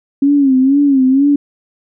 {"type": "tone with vibrato", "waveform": "sine", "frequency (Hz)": 272.7, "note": "C#4", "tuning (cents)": -28, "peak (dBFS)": -7, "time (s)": [0.22, 1.36], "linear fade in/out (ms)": 5, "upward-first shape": "sine", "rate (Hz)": 2.1, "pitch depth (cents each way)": 96, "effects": []}